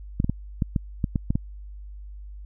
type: clicks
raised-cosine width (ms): 5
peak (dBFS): -10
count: 9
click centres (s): 0.201 / 0.244 / 0.296 / 0.622 / 0.762 / 1.042 / 1.158 / 1.305 / 1.355
effects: added 50 Hz sine -37 dBFS peak until 2.45 s